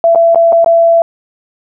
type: tone with dropouts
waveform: sine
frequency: 670 Hz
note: E5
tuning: 28 cents sharp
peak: -4 dBFS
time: 0.04-1.02 s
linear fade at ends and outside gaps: 1 ms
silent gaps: 0.149-0.157 / 0.347-0.357 / 0.523-0.528 / 0.645-0.661 s
effects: none